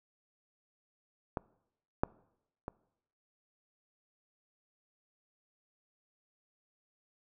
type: clicks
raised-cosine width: 1 ms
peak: -19 / -13 / -24 dBFS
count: 3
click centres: 1.372 / 2.035 / 2.681 s
effects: noise-tail reverb RT60 0.8 s tail -23 dB re dry